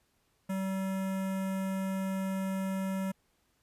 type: tone with notch filter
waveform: square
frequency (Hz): 191.5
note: G3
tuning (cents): -40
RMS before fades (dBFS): -33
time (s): 0.49-3.12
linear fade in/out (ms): 10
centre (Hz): 4300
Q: 0.82
effects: pink hiss -73 dBFS RMS until 3.62 s + resampled to 32000 Hz